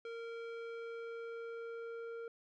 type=tone with low-pass filter sweep; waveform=square; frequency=462 Hz; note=A#4; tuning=16 cents flat; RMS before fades=-45 dBFS; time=0.05-2.28 s; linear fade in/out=2 ms; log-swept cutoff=2800 to 1300 Hz; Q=1; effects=none